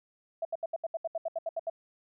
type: tone bursts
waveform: sine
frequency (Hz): 659.3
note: E5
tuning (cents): 0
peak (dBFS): -29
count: 13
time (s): 0.42-1.699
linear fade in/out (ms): 5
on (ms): 31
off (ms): 73
effects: none